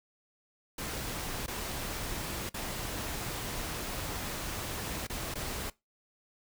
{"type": "noise with dropouts", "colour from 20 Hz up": "pink", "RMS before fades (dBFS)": -37, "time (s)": [0.78, 5.7], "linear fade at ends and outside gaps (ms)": 5, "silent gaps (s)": [[1.463, 1.479], [2.494, 2.541], [5.07, 5.097], [5.341, 5.354]], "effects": ["noise-tail reverb RT60 0.2 s tail -20 dB re dry"]}